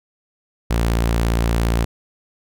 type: tone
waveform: sawtooth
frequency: 57.3 Hz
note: A#1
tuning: 29 cents flat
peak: -12 dBFS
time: 0.7-1.85 s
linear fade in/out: 10 ms
effects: none